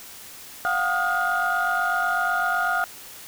sine tone cluster, 706 / 754 / 1243 / 1429 Hz, F5 / F#5 / D#6 / F6, +19 / +32 / -2 / +39 cents, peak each -26 / -27 / -27 / -22 dBFS, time 0.65-2.84 s, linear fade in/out 0 ms, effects tanh soft clip ceiling -15 dBFS + white hiss -42 dBFS RMS until 3.27 s

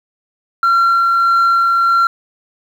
sine tone with tremolo, 1368 Hz, F6, 36 cents flat, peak -6 dBFS, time 0.63-2.07 s, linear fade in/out 2 ms, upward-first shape sine, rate 1.6 Hz, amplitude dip 25%, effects tanh soft clip ceiling -8 dBFS + 7-bit

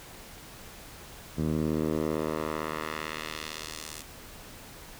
10% pulse tone with band-pass filter sweep, 77.78 Hz, D#2, in tune, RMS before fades -32 dBFS, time 1.37-4.03 s, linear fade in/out 20 ms, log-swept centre 160 to 9100 Hz, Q 0.86, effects pink hiss -47 dBFS RMS until 4.99 s

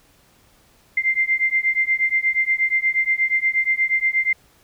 sine beating tone pair, 2087 / 2095.4 Hz, C7 / C7, -5 / +2 cents, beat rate 8.4 Hz, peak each -20 dBFS, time 0.97-4.33 s, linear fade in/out 5 ms, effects pink hiss -56 dBFS RMS until 4.63 s

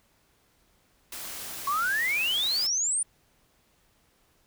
white noise, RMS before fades -38 dBFS, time 1.12-2.67 s, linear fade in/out 5 ms
sine exponential sweep, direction up, 1087 to 9397 Hz, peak -24 dBFS, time 1.67-3.03 s, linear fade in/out 5 ms
effects pink hiss -66 dBFS RMS until 4.46 s

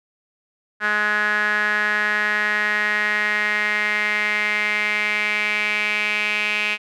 sawtooth tone with band-pass filter sweep, 210 Hz, G#3, 19 cents sharp, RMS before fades -21 dBFS, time 0.8-6.78 s, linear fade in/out 50 ms, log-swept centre 1600 to 2500 Hz, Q 6.1, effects none

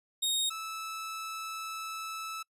sawtooth tone pair in turn, 3729 / 1310.1 Hz, A#7 / E6, 0 / -11 cents, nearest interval octave + tritone, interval 1811 cents, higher first, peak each -24 / -33 dBFS, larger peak first, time 0.22-0.5 / 0.5-2.43 s, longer second, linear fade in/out 10 ms, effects noise-tail reverb RT60 0.1 s tail -25 dB re dry + resampled to 32000 Hz

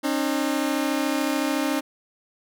sawtooth tone pair together, 270 / 303.8 Hz, C#4 / D#4, -45 / -41 cents, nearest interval major second, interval 204 cents, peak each -21 dBFS, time 0.03-1.81 s, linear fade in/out 20 ms, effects none

